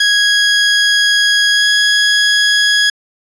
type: tone with pitch glide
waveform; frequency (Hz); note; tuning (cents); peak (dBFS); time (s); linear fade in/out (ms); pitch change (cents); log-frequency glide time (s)
20% pulse; 1657 to 1667.6; G#6 to G#6; -4 to +7; -4; 0-2.9; 5; +11; 1.52-1.66
effects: resampled to 22050 Hz